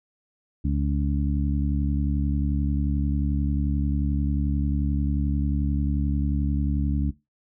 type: harmonic tone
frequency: 71.3 Hz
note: C#2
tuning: 49 cents sharp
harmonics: 1 / 2 / 3 / 4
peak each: -24 / -27 / -29 / -30 dBFS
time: 0.64-7.11 s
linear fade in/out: 10 ms
effects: noise-tail reverb RT60 0.2 s tail -17 dB re dry